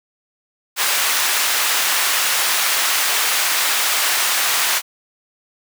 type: high-pass noise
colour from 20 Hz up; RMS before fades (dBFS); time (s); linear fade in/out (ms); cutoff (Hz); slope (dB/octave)
pink; -18; 0.76-4.82; 50; 1200; 12
effects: none